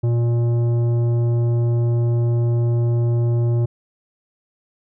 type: tone with tanh clipping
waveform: sine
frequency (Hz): 118.3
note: A#2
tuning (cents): +26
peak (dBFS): -17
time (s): 0.03-3.66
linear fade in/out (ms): 10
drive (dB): 11
effects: none